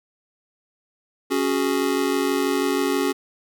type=chord; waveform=square; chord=C# suspended fourth; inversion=none; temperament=just; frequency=277.2 / 369.6 / 415.8 Hz; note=C#4 / F#4 / G#4; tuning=0 / -2 / +2 cents; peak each=-24 / -25 / -26 dBFS; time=1.3-3.13 s; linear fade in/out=20 ms; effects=none